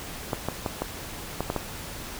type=clicks; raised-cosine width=1 ms; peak=-12 dBFS; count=7; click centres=0.332 / 0.486 / 0.662 / 0.82 / 1.406 / 1.501 / 1.563 s; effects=pink hiss -38 dBFS RMS until 2.19 s